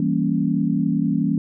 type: chord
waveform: sine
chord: E diminished seventh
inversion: none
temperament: equal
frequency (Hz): 164.81 / 196 / 233.1 / 277.2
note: E3 / G3 / Bb3 / Db4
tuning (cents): 0 / 0 / 0 / 0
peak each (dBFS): -23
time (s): 0-1.38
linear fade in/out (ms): 2
effects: none